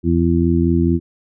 harmonic tone, 84.5 Hz, E2, 43 cents sharp, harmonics 1 / 2 / 3 / 4, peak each -18 / -18 / -18 / -18 dBFS, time 0.03-1 s, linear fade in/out 50 ms, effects none

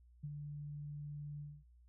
sine tone with ADSR envelope, 146.83 Hz, D3, in tune, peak -39 dBFS, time 0.23-1.64 s, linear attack 13 ms, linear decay 44 ms, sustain -4 dB, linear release 240 ms, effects added 60 Hz sine -61 dBFS peak until 1.88 s

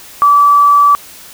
sine tone, 1154 Hz, D6, 31 cents flat, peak -4 dBFS, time 0.22-0.95 s, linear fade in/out 0 ms, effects white hiss -35 dBFS RMS until 1.33 s

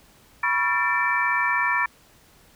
sine tone cluster, 977 / 1113 / 1361 / 1781 / 2321 Hz, B5 / C#6 / F6 / A6 / D7, -19 / +7 / -45 / +21 / -21 cents, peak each -26 / -28 / -30 / -23 / -27 dBFS, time 0.43-1.86 s, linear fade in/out 5 ms, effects pink hiss -55 dBFS RMS until 2.55 s

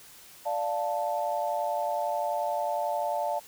sine chord, D minor, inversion none, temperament equal, 587.3 / 698.5 / 880 Hz, D5 / F5 / A5, 0 / 0 / 0 cents, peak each -31 dBFS, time 0.45-3.4 s, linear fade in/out 20 ms, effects white hiss -51 dBFS RMS until 3.47 s

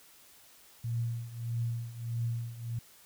sine tone with tremolo, 117.1 Hz, A#2, 8 cents sharp, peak -28 dBFS, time 0.84-2.79 s, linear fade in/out 5 ms, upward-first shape triangle, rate 1.6 Hz, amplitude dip 85%, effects white hiss -58 dBFS RMS until 3.05 s

